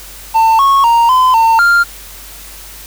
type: tone with pitch steps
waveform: triangle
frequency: 896 / 1100 / 931 / 1021 / 905 / 1396 Hz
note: A5 / C#6 / A#5 / C6 / A5 / F6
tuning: +31 / -14 / -2 / -43 / +48 / -1 cents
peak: -4 dBFS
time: 0.34-1.84 s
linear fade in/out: 20 ms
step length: 250 ms
effects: added 48 Hz sine -36 dBFS peak until 2.86 s + white hiss -33 dBFS RMS until 2.86 s